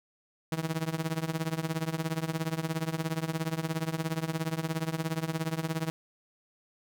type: tone with tremolo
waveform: sawtooth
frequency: 161.1 Hz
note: E3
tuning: 39 cents flat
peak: -22 dBFS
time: 0.52-5.9 s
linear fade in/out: 0 ms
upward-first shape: triangle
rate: 17 Hz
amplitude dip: 95%
effects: none